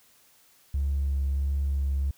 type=tone with vibrato; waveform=triangle; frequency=69.3 Hz; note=C#2; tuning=in tune; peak=-20 dBFS; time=0.74-2.11 s; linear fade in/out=5 ms; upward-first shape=sine; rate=1.5 Hz; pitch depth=15 cents each way; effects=tanh soft clip ceiling -21 dBFS + white hiss -60 dBFS RMS until 2.17 s